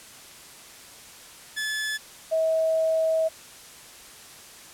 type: tone pair in turn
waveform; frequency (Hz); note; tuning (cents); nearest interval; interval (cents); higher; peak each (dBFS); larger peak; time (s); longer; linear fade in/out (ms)
sawtooth / sine; 1726 / 643.2; A6 / E5; -34 / -43; octave + perfect fourth; 1709; first; -23 / -20; second; 1.56-1.98 / 2.31-3.29; second; 20
effects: white hiss -46 dBFS RMS until 4.73 s + low-pass 11000 Hz 12 dB/octave